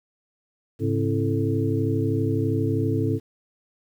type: tone cluster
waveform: sine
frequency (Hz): 106.2 / 138.5 / 268.8 / 331.9 / 439.2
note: G#2 / C#3 / C4 / E4 / A4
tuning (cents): +39 / -1 / +47 / +12 / -3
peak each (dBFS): -24 / -29 / -27 / -28 / -28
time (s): 0.79-3.2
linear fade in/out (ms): 50
effects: 9-bit